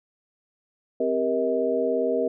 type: tone cluster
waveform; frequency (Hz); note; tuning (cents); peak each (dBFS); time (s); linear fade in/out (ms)
sine; 261 / 392.8 / 470.3 / 637; C4 / G4 / A#4 / D#5; -4 / +4 / +15 / +41; -29 / -28 / -24 / -27; 1-2.28; 5
effects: none